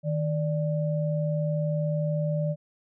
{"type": "tone pair together", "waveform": "sine", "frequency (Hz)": [155.56, 587.3], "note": ["D#3", "D5"], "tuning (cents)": [0, 0], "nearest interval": "octave + major seventh", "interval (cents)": 2300, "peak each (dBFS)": [-25, -30], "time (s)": [0.03, 2.56], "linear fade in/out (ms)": 50, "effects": []}